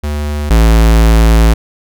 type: tone pair in turn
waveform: square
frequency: 74 / 55.59 Hz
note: D2 / A1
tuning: +14 / +18 cents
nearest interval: perfect fourth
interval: 496 cents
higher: first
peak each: -15 / -5 dBFS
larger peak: second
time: 0.03-0.5 / 0.5-1.54 s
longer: second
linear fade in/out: 10 ms
effects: none